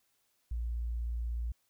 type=tone; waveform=sine; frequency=58.27 Hz; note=A#1; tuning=in tune; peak=-32 dBFS; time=0.51-1.52 s; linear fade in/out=5 ms; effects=white hiss -75 dBFS RMS until 1.69 s